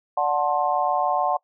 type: chord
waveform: sine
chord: D dominant seventh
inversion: none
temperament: just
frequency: 587.3 / 734.2 / 881 / 1057.2 Hz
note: D5 / F#5 / A5 / C6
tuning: 0 / -14 / +2 / +18 cents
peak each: -27 / -22 / -26 / -26 dBFS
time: 0.17-1.37 s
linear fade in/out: 5 ms
effects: noise-tail reverb RT60 0.1 s tail -23 dB re dry